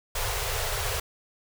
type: band-stop noise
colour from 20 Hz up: pink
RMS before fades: -29 dBFS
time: 0.15-1 s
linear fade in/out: 5 ms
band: 130 to 390 Hz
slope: 96 dB/octave
effects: none